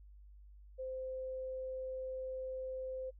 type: tone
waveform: sine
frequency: 519 Hz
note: C5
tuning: 14 cents flat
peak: -39 dBFS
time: 0.78-3.11 s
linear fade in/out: 20 ms
effects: noise-tail reverb RT60 0.1 s tail -26 dB re dry + added 50 Hz sine -54 dBFS peak until 3.19 s